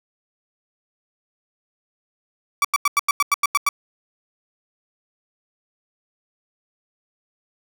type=tone bursts; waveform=30% pulse; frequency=1149 Hz; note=D6; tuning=38 cents flat; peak=-12 dBFS; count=10; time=2.62-3.69 s; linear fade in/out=2 ms; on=26 ms; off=90 ms; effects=none